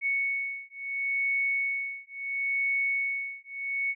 sine beating tone pair, 2217 / 2217.73 Hz, C#7 / C#7, 0 / 0 cents, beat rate 0.73 Hz, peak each -30 dBFS, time 0.01-3.95 s, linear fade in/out 50 ms, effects none

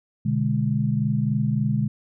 sine chord, G# diminished, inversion first, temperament equal, 123.47 / 146.83 / 207.7 Hz, B2 / D3 / G#3, 0 / 0 / 0 cents, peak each -24 dBFS, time 0.25-1.88 s, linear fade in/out 10 ms, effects none

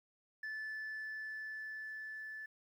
sine tone with level ramp, 1744 Hz, A6, 16 cents flat, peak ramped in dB -37 to -43 dBFS, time 0.43-2.46 s, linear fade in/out 5 ms, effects tanh soft clip ceiling -39 dBFS + 12-bit

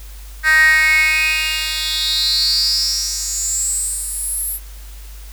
10% pulse tone with high-pass filter sweep, 312.6 Hz, D#4, 8 cents sharp, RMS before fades -17 dBFS, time 0.43-4.6 s, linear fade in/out 50 ms, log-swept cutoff 1700 to 12000 Hz, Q 8.7, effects added 50 Hz sine -32 dBFS peak until 5.32 s + white hiss -43 dBFS RMS until 5.32 s

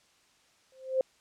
sine tone with exponential growth, 523.3 Hz, C5, in tune, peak -20 dBFS, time 0.72-1.01 s, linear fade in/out 2 ms, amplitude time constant 62 ms, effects white hiss -65 dBFS RMS until 1.2 s + low-pass 7000 Hz 12 dB/octave

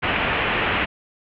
white low-pass noise, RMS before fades -22 dBFS, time 0.02-0.86 s, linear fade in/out 20 ms, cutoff 2900 Hz, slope 48 dB/octave, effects none

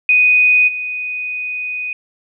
sine tone with level steps, 2489 Hz, D#7, in tune, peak -8 / -20 dBFS, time 0.09-1.93 s, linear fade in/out 2 ms, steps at 0.67 s, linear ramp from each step 20 ms, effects none

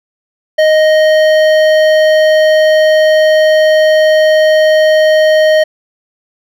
triangle tone with hard clipping, 622.3 Hz, D#5, in tune, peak -7 dBFS, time 0.58-5.64 s, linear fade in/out 10 ms, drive 16 dB, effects none

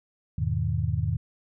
sine chord, E major seventh, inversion none, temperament equal, 82.41 / 103.83 / 123.47 / 155.56 Hz, E2 / G#2 / B2 / D#3, 0 / 0 / 0 / 0 cents, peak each -29 / -28 / -30 / -30 dBFS, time 0.38-1.17 s, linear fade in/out 5 ms, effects none

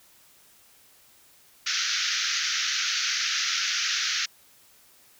white band-pass noise, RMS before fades -27 dBFS, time 1.66-4.26 s, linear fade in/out 10 ms, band 1300 to 6400 Hz, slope 96 dB/octave, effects white hiss -57 dBFS RMS until 5.19 s

